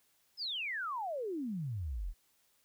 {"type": "exponential sweep", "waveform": "sine", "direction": "down", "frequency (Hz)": [5300, 35.88], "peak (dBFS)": -35, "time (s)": [0.37, 2.14], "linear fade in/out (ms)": 50, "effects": ["white hiss -72 dBFS RMS until 2.64 s"]}